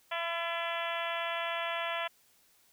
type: harmonic tone with a mistuned harmonic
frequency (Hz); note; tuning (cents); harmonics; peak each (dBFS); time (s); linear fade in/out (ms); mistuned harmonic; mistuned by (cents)
336.3; E4; +35; 2 / 3 / 4 / 5 / 6 / 7 / 8 / 9 / 10; -37 / -39 / -40 / -41 / -42 / -42 / -43 / -44 / -44; 0.11-2.08; 10; 5; +27
effects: white hiss -66 dBFS RMS until 2.72 s